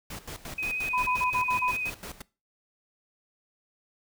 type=noise with tremolo; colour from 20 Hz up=pink; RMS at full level=-39 dBFS; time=0.1-2.22 s; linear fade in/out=5 ms; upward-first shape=square; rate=5.7 Hz; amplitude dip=80%
type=tone with vibrato; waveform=sine; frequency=2510 Hz; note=D#7; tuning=15 cents sharp; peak=-28 dBFS; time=0.58-1.9 s; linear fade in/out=5 ms; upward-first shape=triangle; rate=11 Hz; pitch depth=21 cents each way
type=tone bursts; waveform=sine; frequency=1000 Hz; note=B5; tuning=21 cents sharp; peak=-25 dBFS; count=6; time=0.93-1.715 s; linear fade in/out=10 ms; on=100 ms; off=37 ms
effects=noise-tail reverb RT60 0.3 s tail -21 dB re dry